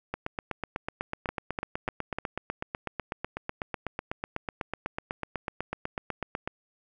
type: two click trains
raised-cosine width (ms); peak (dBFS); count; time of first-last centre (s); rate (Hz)
0.5; -16 / -15; 52 / 4; 0.14-6.475 / 1.29-2.186; 8.05 / 3.35
effects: none